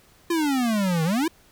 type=exponential two-way sweep; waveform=square; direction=down then up; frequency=349.2 to 155.56 to 349.2 Hz; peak=-21 dBFS; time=0.3-1.28 s; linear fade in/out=5 ms; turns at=1.04 s; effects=pink hiss -56 dBFS RMS until 1.51 s